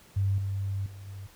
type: tone with level steps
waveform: sine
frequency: 98 Hz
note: G2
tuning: in tune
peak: -23 / -28 / -41 / -38 dBFS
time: 0.16-1.27 s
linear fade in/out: 10 ms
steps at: 0.38 / 0.86 / 1.07 s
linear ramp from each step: 2 ms
effects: pink hiss -56 dBFS RMS until 1.35 s